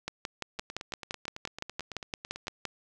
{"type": "two click trains", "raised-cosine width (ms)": 0.2, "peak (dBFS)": [-16, -22], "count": [16, 18], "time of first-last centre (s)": [[0.08, 2.653], [0.59, 2.471]], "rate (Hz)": [5.83, 9.04], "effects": []}